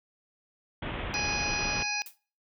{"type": "low-pass noise", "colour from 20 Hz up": "pink", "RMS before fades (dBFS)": -35, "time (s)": [0.82, 1.83], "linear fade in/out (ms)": 5, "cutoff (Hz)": 3500, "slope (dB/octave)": 96}
{"type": "harmonic tone", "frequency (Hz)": 830.6, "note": "G#5", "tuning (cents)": 0, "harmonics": [1, 2, 3, 5, 6, 7], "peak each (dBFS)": [-37, -39, -31, -39, -36, -38], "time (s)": [1.14, 2.02], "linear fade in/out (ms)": 0}
{"type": "noise with exponential decay", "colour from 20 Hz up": "blue", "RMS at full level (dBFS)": -39, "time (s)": [2.06, 2.18], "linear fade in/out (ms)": 2, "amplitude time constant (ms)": 26}
{"effects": ["noise-tail reverb RT60 0.4 s tail -22 dB re dry"]}